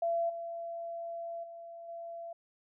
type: tone with level steps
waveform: sine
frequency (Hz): 676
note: E5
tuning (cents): +43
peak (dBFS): -28 / -37 / -44 / -40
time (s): 0.02-2.33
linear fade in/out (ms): 5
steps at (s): 0.29 / 1.43 / 1.88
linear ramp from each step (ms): 10
effects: none